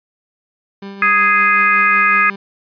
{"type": "tone with tremolo", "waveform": "30% pulse", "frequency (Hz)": 197.7, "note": "G3", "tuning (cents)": 15, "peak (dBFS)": -24, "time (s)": [0.82, 2.36], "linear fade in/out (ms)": 5, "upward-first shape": "triangle", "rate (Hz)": 5.4, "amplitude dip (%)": 45}
{"type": "harmonic tone", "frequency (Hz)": 415.3, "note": "G#4", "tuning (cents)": 0, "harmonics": [3, 4, 5, 6], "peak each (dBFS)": [-14, -15, -16, -17], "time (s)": [1.02, 2.3], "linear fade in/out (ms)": 2}
{"effects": ["resampled to 11025 Hz"]}